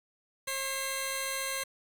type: tone pair together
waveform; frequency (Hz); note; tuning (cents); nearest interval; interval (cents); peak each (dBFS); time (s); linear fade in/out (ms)
10% pulse; 538 / 2058; C5 / C7; +48 / -29; octave + major seventh; 2323; -26; 0.47-1.64; 10
effects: 8-bit